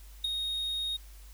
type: tone with ADSR envelope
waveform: triangle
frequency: 3731 Hz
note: A#7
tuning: 1 cent sharp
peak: -23 dBFS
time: 0.24-0.97 s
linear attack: 6 ms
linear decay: 11 ms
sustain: -6 dB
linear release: 11 ms
effects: added 50 Hz sine -47 dBFS peak until 1.33 s + white hiss -58 dBFS RMS until 1.33 s